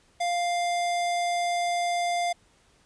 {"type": "tone", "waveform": "square", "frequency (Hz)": 699, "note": "F5", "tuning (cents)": 1, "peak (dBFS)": -25, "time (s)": [0.2, 2.33], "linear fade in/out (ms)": 10, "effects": ["pink hiss -62 dBFS RMS until 2.85 s", "resampled to 22050 Hz"]}